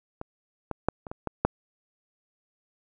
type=clicks; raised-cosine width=1 ms; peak=-21 / -16 / -8 / -24 / -21 / -15 / -6 dBFS; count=7; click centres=0.214 / 0.713 / 0.886 / 1.068 / 1.115 / 1.273 / 1.45 s; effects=none